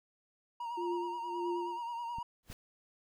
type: tone with vibrato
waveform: triangle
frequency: 942 Hz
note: A#5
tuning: 18 cents sharp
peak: -35 dBFS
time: 0.6-2.23 s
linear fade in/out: 5 ms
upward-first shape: sine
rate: 9.4 Hz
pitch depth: 42 cents each way
type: tone with tremolo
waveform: sine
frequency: 349.2 Hz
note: F4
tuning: in tune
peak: -32 dBFS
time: 0.77-1.81 s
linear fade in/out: 10 ms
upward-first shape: triangle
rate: 1.7 Hz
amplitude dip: 100%
type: clicks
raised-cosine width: 5 ms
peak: -35 dBFS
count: 2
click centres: 2.185 / 2.501 s
type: noise with exponential growth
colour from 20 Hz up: pink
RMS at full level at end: -43 dBFS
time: 2.43-2.53 s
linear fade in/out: 1 ms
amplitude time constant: 21 ms
effects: none